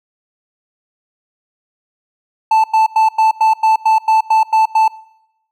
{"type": "tone bursts", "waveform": "triangle", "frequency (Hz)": 880, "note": "A5", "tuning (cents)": 0, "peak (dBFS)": -6, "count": 11, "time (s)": [2.51, 4.88], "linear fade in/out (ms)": 5, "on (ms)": 130, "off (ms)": 94, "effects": ["noise-tail reverb RT60 0.8 s tail -21 dB re dry"]}